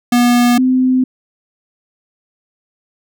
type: tone pair in turn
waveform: square / sine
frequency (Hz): 242.3 / 256.7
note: B3 / C4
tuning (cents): -33 / -33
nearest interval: minor second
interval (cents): 100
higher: second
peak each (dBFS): -9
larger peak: neither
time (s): 0.12-0.58 / 0.58-1.04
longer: neither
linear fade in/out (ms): 5
effects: none